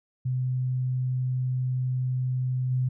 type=tone with level steps; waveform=sine; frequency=127.7 Hz; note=C3; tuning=42 cents flat; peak=-24 / -22 dBFS; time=0.25-2.89 s; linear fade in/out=10 ms; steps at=2.7 s; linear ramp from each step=20 ms; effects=none